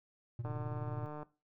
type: tone with tremolo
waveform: triangle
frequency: 118.2 Hz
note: A#2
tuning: 24 cents sharp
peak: -33 dBFS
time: 0.39-1.06 s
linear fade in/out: 0 ms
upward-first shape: sine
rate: 19 Hz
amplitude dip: 80%
type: click train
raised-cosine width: 1 ms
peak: -31 dBFS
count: 118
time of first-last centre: 0.45-1.23 s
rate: 150 Hz
effects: noise-tail reverb RT60 0.3 s tail -19 dB re dry